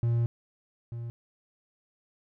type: tone pair in turn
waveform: triangle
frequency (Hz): 117.5 / 117.5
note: A#2 / A#2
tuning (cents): +14 / +14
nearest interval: unison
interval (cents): 0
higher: neither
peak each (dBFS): -21 / -32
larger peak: first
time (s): 0.03-0.26 / 0.92-1.1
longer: first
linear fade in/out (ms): 0
effects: none